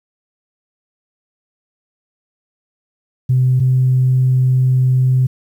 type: tone pair in turn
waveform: sine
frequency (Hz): 128 / 128.73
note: C3 / C3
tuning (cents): -38 / -28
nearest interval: unison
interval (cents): 10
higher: second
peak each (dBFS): -9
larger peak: neither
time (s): 3.29-3.6 / 3.6-5.27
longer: second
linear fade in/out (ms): 10
effects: tanh soft clip ceiling -5 dBFS + 8-bit